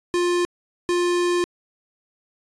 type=tone pair in turn; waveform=square; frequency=351.9 / 351.9 Hz; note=F4 / F4; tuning=+13 / +13 cents; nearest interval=unison; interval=0 cents; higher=neither; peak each=-19 dBFS; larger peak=neither; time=0.14-0.45 / 0.89-1.44 s; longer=second; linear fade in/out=0 ms; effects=resampled to 22050 Hz